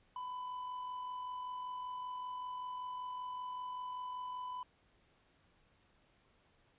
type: tone with amplitude modulation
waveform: triangle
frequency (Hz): 1000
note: B5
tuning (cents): +21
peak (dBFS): -37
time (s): 0.16-4.63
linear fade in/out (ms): 2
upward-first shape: sine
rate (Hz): 45.2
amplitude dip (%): 35
effects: pink hiss -71 dBFS RMS until 6.78 s + resampled to 8000 Hz